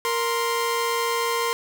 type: tone pair together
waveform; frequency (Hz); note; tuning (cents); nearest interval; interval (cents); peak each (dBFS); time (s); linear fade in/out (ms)
sawtooth; 466.2 / 1046.5; A#4 / C6; 0 / 0; octave + major second; 1400; -21; 0.05-1.53; 0
effects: none